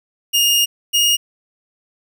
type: tone pair in turn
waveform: sawtooth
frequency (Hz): 2839 / 2857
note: F7 / F7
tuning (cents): +28 / +39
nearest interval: unison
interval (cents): 11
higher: second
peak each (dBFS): -9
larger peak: neither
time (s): 0.33-0.66 / 0.93-1.17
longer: first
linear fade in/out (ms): 20
effects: none